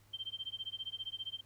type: tone with tremolo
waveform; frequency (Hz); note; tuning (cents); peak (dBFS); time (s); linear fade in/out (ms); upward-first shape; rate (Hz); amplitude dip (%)
sine; 3136; G7; 0; -36; 0.13-1.41; 10; sine; 15; 100
effects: added 103 Hz sine -64 dBFS peak until 1.45 s + pink hiss -68 dBFS RMS until 1.45 s